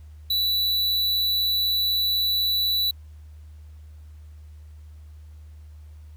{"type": "tone", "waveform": "square", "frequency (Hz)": 3952, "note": "B7", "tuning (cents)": 0, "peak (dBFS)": -21, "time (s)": [0.3, 2.91], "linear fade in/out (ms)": 5, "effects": ["added 76 Hz sine -41 dBFS peak until 6.16 s", "pink hiss -64 dBFS RMS until 6.16 s"]}